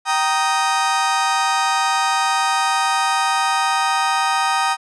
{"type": "chord", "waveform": "35% pulse", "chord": "Eb major", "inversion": "first", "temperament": "just", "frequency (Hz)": [777.8, 933.4, 1244.5], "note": ["G5", "Bb5", "Eb6"], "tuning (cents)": [-14, 2, 0], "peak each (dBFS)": -19, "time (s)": [0.05, 4.77], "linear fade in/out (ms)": 50, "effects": ["resampled to 22050 Hz"]}